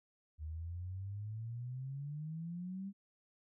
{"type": "exponential sweep", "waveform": "sine", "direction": "up", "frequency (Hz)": [75.5, 200.5], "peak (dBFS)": -40, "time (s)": [0.38, 2.93], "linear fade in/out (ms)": 50, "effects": []}